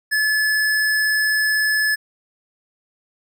square tone, 1722 Hz, A6, 38 cents flat, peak -17 dBFS, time 0.11-1.96 s, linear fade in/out 20 ms, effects none

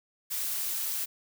blue noise, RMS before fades -32 dBFS, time 0.3-1.06 s, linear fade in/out 20 ms, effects none

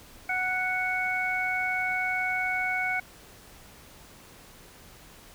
harmonic tone, 740 Hz, F#5, in tune, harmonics 1 / 2 / 3, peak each -32 / -31 / -28 dBFS, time 0.29-3 s, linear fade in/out 5 ms, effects pink hiss -51 dBFS RMS until 5.34 s

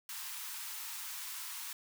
white high-pass noise, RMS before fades -43 dBFS, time 0.09-1.73 s, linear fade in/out 2 ms, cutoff 840 Hz, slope 96 dB/octave, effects none

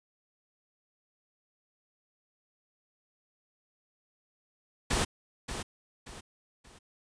pink noise with echo, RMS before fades -28 dBFS, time 4.9-5.05 s, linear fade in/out 10 ms, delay 580 ms, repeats 3, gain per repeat -9 dB, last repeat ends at 6.79 s, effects resampled to 22050 Hz

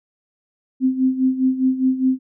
sine tone with tremolo, 260 Hz, C4, 11 cents flat, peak -12 dBFS, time 0.8-2.19 s, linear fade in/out 50 ms, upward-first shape sine, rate 4.9 Hz, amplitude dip 75%, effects none

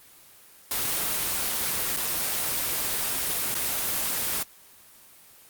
white noise with dropouts, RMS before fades -27 dBFS, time 0.71-4.43 s, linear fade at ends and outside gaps 2 ms, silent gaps 1.965-1.97 / 3.544-3.551 s, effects white hiss -52 dBFS RMS until 5.49 s + Opus 24 kbps

